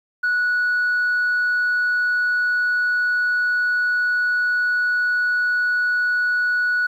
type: tone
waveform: sine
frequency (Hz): 1469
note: F#6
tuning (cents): -13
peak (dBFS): -15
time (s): 0.23-6.87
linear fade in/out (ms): 10
effects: tanh soft clip ceiling -15 dBFS + 9-bit